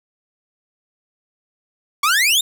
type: exponential sweep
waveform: sawtooth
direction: up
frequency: 1100 to 3760 Hz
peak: -10 dBFS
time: 2.03-2.41 s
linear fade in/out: 5 ms
effects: none